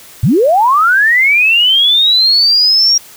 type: linear sweep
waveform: sine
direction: up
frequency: 89.9 to 5650 Hz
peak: -6 dBFS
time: 0.23-2.98 s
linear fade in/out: 5 ms
effects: white hiss -37 dBFS RMS until 3.16 s